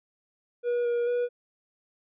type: tone with pitch steps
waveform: triangle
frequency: 482.2 / 476.6 / 485.7 Hz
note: B4 / A#4 / B4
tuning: -41 / +38 / -29 cents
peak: -22 dBFS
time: 0.63-1.29 s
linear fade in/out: 50 ms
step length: 220 ms
effects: resampled to 8000 Hz